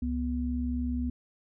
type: tone pair together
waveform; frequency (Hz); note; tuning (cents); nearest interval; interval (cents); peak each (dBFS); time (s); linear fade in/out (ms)
sine; 68.9 / 245.5; C#2 / B3; -10 / -10; octave + minor seventh; 2200; -31 / -30; 0.02-1.1; 5
effects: none